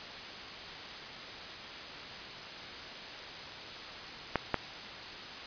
clicks, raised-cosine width 0.5 ms, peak -12 dBFS, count 2, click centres 4.357 / 4.543 s, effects white hiss -43 dBFS RMS until 5.46 s + resampled to 11025 Hz

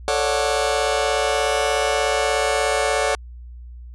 sawtooth chord, D major seventh, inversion second, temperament just, 440.5 / 550.6 / 587.3 / 734.2 Hz, A4 / C#5 / D5 / F#5, +2 / -12 / 0 / -14 cents, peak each -20 dBFS, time 0.08-3.15 s, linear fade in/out 0 ms, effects added 60 Hz sine -35 dBFS peak until 3.94 s + resampled to 24000 Hz

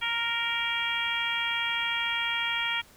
harmonic tone, 466.2 Hz, A#4, in tune, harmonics 2 / 3 / 4 / 5 / 6 / 7, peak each -36 / -35 / -34 / -31 / -36 / -32 dBFS, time 0.01-2.82 s, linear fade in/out 20 ms, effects pink hiss -55 dBFS RMS until 2.96 s

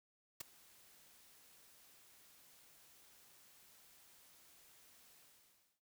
white noise with ADSR envelope, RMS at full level -42 dBFS, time 0.4-5.81 s, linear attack 8 ms, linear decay 11 ms, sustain -23 dB, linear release 630 ms, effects none

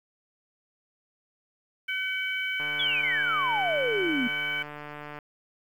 harmonic tone, 758 Hz, F#5, 42 cents sharp, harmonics 2 / 3 / 4, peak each -32 / -30 / -35 dBFS, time 1.88-4.63 s, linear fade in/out 10 ms
click train, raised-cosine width 0.5 ms, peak -25 dBFS, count 384, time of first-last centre 2.6-5.188 s, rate 148 Hz
sine exponential sweep, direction down, 3473 to 231.6 Hz, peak -25 dBFS, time 2.79-4.28 s, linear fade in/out 10 ms
effects 9-bit

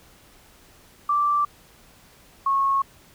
sine tone pair in turn, 1170 / 1094.9 Hz, D6 / C#6, -7 / -22 cents, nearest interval minor second, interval 115 cents, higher first, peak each -18 dBFS, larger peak neither, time 1.09-1.45 / 2.46-2.82 s, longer neither, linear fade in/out 5 ms, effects pink hiss -53 dBFS RMS until 3.14 s

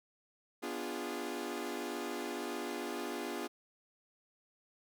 sawtooth chord, B diminished seventh, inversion none, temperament equal with one note detuned, 246.9 / 293.7 / 349.2 / 410.8 Hz, B3 / D4 / F4 / Ab4, 0 / 0 / 0 / -19 cents, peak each -40 / -40 / -38 / -39 dBFS, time 0.62-3.48 s, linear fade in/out 20 ms, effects none

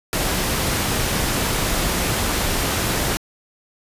pink noise, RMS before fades -21 dBFS, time 0.13-3.17 s, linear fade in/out 0 ms, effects resampled to 32000 Hz

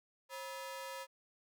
sawtooth ring-modulated tone, 754 Hz, F#5, 32 cents sharp, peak -36 dBFS, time 0.29-1.07 s, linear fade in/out 50 ms, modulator 217 Hz, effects none

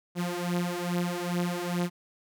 sawtooth beating tone pair, 174.61 / 177.01 Hz, F3 / F3, 0 / +24 cents, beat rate 2.4 Hz, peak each -27 dBFS, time 0.15-1.9 s, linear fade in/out 50 ms, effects none

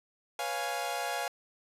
sawtooth chord, C# dominant seventh, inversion third, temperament equal with one note detuned, 490.8 / 554.4 / 698.5 / 830.6 Hz, B4 / C#5 / E#5 / G#5, -11 / 0 / 0 / 0 cents, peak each -38 / -36 / -32 / -32 dBFS, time 0.39-1.28 s, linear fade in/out 2 ms, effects resampled to 32000 Hz

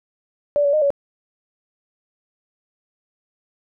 sine tone with pitch steps, 581 / 568 / 613 / 564 Hz, D5 / C#5 / D#5 / C#5, -19 / +42 / -26 / +30 cents, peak -14 dBFS, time 0.56-0.904 s, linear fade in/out 0 ms, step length 86 ms, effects none

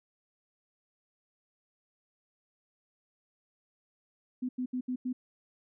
sine tone bursts at uneven times, 252.3 Hz, B3, 37 cents sharp, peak -30 dBFS, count 5, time 4.42-4.49 / 4.58-4.66 / 4.73-4.81 / 4.88-4.96 / 5.05-5.13 s, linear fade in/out 10 ms, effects none

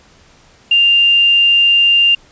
sine tone with quantisation, 2794 Hz, F7, in tune, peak -7 dBFS, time 0.71-2.15 s, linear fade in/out 5 ms, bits 6, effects pink hiss -47 dBFS RMS until 2.31 s + resampled to 16000 Hz

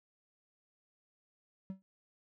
triangle tone with exponential decay, 190.8 Hz, G3, 47 cents flat, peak -33 dBFS, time 1.7-1.82 s, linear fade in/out 0 ms, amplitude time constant 26 ms, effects none

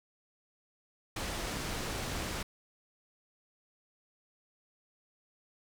pink low-pass noise, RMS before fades -37 dBFS, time 1.16-2.43 s, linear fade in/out 5 ms, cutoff 8900 Hz, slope 12 dB/octave, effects none

